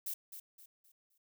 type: noise with echo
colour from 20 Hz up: violet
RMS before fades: -39 dBFS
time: 0.06-0.14 s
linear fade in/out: 5 ms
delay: 260 ms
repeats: 4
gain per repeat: -9 dB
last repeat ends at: 1.18 s
effects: none